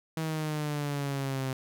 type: exponential sweep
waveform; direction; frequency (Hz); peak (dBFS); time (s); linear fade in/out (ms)
sawtooth; down; 161.1 to 130.81; -26; 0.17-1.53; 2
effects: none